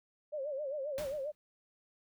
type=tone with vibrato; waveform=sine; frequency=568 Hz; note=C#5; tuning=42 cents sharp; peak=-35 dBFS; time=0.32-1.32 s; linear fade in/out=20 ms; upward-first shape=sine; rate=7.5 Hz; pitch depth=130 cents each way
type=noise with exponential decay; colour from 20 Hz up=pink; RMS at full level=-41 dBFS; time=0.98-1.35 s; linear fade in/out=0 ms; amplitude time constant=79 ms
effects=none